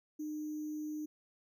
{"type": "tone with sample-and-hold", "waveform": "sine", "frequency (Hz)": 304.3, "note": "D#4", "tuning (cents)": -38, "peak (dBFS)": -37, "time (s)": [0.19, 1.06], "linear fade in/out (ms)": 10, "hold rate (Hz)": 6300, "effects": []}